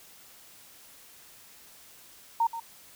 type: tone with echo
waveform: sine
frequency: 920 Hz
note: A#5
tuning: 23 cents flat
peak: -21 dBFS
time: 2.4-2.47 s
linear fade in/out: 5 ms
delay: 130 ms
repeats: 1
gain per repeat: -12 dB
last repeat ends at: 2.6 s
effects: white hiss -53 dBFS RMS until 2.95 s